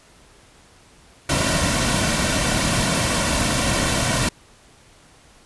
pink noise with comb filter, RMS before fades -20 dBFS, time 1.29-4.29 s, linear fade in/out 5 ms, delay 2.4 ms, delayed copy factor -0.55, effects pink hiss -51 dBFS RMS until 5.45 s + resampled to 24000 Hz

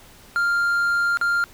triangle tone with dropouts, 1396.9 Hz, F6, in tune, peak -16 dBFS, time 0.36-1.44 s, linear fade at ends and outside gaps 0 ms, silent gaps 1.172-1.213 s, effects pink hiss -48 dBFS RMS until 1.53 s

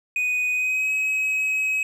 triangle tone with pitch glide, 2489 to 2549 Hz, D#7 to D#7, 0 to +41 cents, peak -19 dBFS, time 0.16-1.83 s, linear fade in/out 2 ms, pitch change +41 cents, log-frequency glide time 0.52-0.9 s, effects none

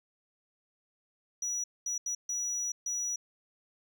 sine tone bursts at uneven times, 5850 Hz, F#8, 21 cents flat, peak -28 dBFS, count 5, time 1.42-1.64 / 1.86-1.98 / 2.06-2.15 / 2.29-2.72 / 2.86-3.16 s, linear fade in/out 5 ms, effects tanh soft clip ceiling -30 dBFS + 11-bit

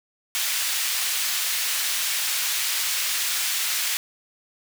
pink high-pass noise, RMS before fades -25 dBFS, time 0.35-3.97 s, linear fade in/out 0 ms, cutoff 2300 Hz, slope 12 dB/octave, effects none

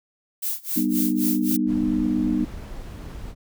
violet noise with tremolo, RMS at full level -25 dBFS, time 0.42-1.57 s, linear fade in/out 10 ms, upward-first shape sine, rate 3.8 Hz, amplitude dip 95%
sine chord, G augmented, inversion none, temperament just, 196 / 245 / 306.2 Hz, G3 / B3 / D#4, 0 / -14 / -28 cents, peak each -26 / -23 / -23 dBFS, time 0.76-2.45 s, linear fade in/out 10 ms
brown noise, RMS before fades -35 dBFS, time 1.66-3.35 s, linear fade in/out 50 ms
effects none

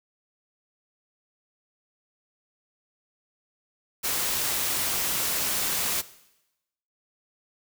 white noise, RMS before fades -27 dBFS, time 4.03-6.02 s, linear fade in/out 20 ms, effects noise-tail reverb RT60 0.9 s tail -17 dB re dry

